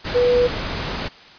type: tone in noise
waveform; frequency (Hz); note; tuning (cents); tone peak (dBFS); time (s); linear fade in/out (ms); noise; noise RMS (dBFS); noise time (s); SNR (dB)
sine; 489.9; B4; -14; -13; 0.14-0.48; 20; pink; -26; 0.04-1.09; +10
effects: white hiss -44 dBFS RMS until 1.38 s + resampled to 11025 Hz